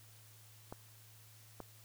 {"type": "clicks", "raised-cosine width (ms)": 1, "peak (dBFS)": -30, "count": 2, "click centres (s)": [0.725, 1.603], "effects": ["added 109 Hz sine -60 dBFS peak until 1.84 s", "white hiss -62 dBFS RMS until 1.84 s"]}